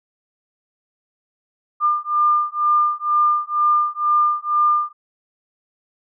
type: beating tone pair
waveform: sine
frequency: 1200 / 1202.1 Hz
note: D6 / D6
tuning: +37 / +40 cents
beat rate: 2.1 Hz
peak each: -18 dBFS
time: 1.8-4.93 s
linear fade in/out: 50 ms
effects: none